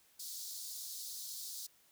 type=high-pass noise; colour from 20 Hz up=pink; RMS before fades=-45 dBFS; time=0.19-1.67 s; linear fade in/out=10 ms; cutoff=4000 Hz; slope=48 dB/octave; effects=white hiss -68 dBFS RMS until 1.91 s